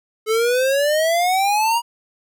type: exponential sweep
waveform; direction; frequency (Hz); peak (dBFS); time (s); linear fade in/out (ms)
square; up; 430 to 960; -16; 0.26-1.82; 50
effects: none